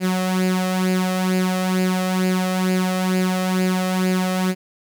sawtooth tone with flanger, 185 Hz, F#3, in tune, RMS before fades -20 dBFS, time 0-4.55 s, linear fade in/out 50 ms, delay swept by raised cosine 0.42 to 1.62 ms, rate 2.2 Hz, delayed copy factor +0.6, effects none

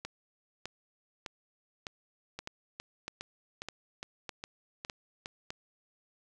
two click trains, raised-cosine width 0.2 ms, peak -22 / -21 dBFS, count 8 / 10, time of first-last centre 2.39-5.259 / 0.05-5.505 s, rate 2.44 / 1.65 Hz, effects none

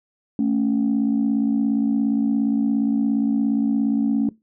sine tone pair together, 220.1 / 277.3 Hz, A3 / C#4, +1 / +1 cents, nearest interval major third, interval 400 cents, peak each -19 dBFS, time 0.39-4.29 s, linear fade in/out 2 ms, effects noise-tail reverb RT60 0.2 s tail -21 dB re dry + tanh soft clip ceiling -12 dBFS

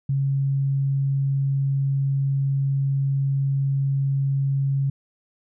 sine tone, 137.4 Hz, C#3, 15 cents flat, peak -19 dBFS, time 0.09-4.9 s, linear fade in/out 5 ms, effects none

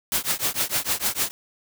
white noise with tremolo, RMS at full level -21 dBFS, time 0.12-1.31 s, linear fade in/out 0 ms, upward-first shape triangle, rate 6.6 Hz, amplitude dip 100%, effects none

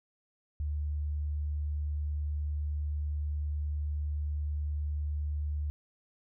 sine tone, 74.2 Hz, D2, 18 cents sharp, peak -30 dBFS, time 0.6-5.7 s, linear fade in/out 0 ms, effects none

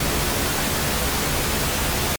pink noise with comb filter, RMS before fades -22 dBFS, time 0-2.16 s, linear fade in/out 5 ms, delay 14 ms, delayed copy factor +0.5, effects MP3 96 kbps

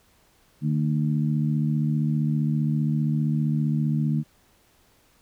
harmonic tone, 75.2 Hz, D2, 42 cents sharp, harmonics 2 / 3 / 4, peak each -22 / -26 / -34 dBFS, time 0.61-4.24 s, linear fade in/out 50 ms, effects pink hiss -61 dBFS RMS until 5.21 s

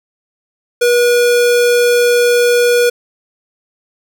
square tone, 482.9 Hz, B4, 39 cents flat, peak -9 dBFS, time 0.81-2.9 s, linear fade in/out 10 ms, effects none

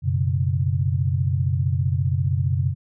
sine chord, F# suspended fourth, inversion none, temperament equal, 92.5 / 123.47 / 138.59 Hz, F#2 / B2 / C#3, 0 / 0 / 0 cents, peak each -22 / -24 / -23 dBFS, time 0.02-2.75 s, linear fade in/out 50 ms, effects none

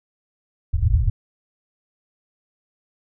white low-pass noise, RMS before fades -18 dBFS, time 0.73-1.1 s, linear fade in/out 5 ms, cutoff 110 Hz, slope 48 dB/octave, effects none

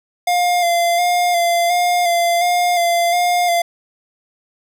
square tone with vibrato, 698.5 Hz, F5, in tune, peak -14 dBFS, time 0.27-3.62 s, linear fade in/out 5 ms, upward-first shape square, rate 1.4 Hz, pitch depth 25 cents each way, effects none

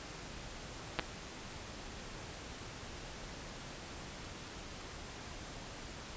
clicks, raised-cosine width 0.3 ms, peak -16 dBFS, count 2, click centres 0.989 / 0.995 s, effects pink hiss -47 dBFS RMS until 6.16 s + resampled to 16000 Hz

